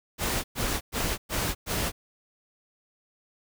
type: noise bursts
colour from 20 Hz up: pink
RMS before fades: -28 dBFS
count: 5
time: 0.18-1.92 s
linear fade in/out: 50 ms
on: 260 ms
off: 110 ms
effects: none